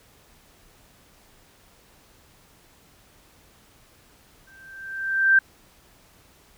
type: tone with exponential growth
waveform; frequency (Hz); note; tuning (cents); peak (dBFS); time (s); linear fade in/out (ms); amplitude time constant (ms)
sine; 1568; G6; 0; -11; 4.47-5.39; 5; 200
effects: pink hiss -56 dBFS RMS until 6.57 s